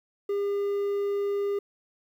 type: tone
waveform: triangle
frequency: 403.2 Hz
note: G4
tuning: 49 cents sharp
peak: -23 dBFS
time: 0.29-1.59 s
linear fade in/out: 5 ms
effects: 10-bit